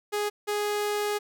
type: tone pair in turn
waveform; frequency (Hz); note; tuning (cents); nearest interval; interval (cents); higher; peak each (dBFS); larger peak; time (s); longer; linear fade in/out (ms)
sawtooth; 415.3 / 415.3; G#4 / G#4; 0 / 0; unison; 0; neither; -22; neither; 0.12-0.3 / 0.47-1.19; second; 20
effects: none